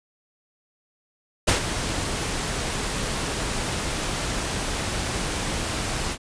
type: noise with ADSR envelope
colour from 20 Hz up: pink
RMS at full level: -17 dBFS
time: 1.47-6.18 s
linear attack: 14 ms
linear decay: 110 ms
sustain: -10 dB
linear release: 67 ms
effects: resampled to 22050 Hz